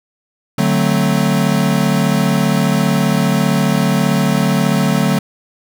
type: chord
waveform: square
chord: D dominant seventh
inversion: none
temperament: equal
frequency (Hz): 146.83 / 185 / 220 / 261.6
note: D3 / F#3 / A3 / C4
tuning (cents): 0 / 0 / 0 / 0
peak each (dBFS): -18 / -17 / -18 / -22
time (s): 0.58-5.19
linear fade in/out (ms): 5
effects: none